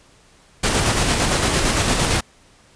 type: noise with tremolo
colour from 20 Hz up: pink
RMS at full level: -17 dBFS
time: 0.63-2.21 s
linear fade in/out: 10 ms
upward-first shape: square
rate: 8.8 Hz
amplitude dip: 30%
effects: pink hiss -52 dBFS RMS until 2.75 s + resampled to 22050 Hz